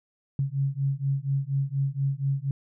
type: beating tone pair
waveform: sine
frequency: 135.7 / 139.9 Hz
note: C#3 / C#3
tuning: -36 / +16 cents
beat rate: 4.2 Hz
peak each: -27 dBFS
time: 0.39-2.51 s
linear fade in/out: 2 ms
effects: none